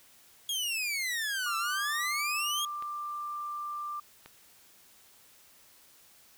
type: exponential two-way sweep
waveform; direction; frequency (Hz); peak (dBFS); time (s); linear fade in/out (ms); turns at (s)
sawtooth; down then up; 3322 to 1318.5 to 3322; -27; 0.49-2.65; 2; 1.57
type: tone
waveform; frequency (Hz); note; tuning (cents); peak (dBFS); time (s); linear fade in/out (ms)
sine; 1185; D6; +15; -34; 1.46-4; 5
type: clicks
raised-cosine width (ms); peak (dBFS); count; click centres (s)
0.3; -31; 2; 2.824 / 4.26
effects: white hiss -59 dBFS RMS until 6.37 s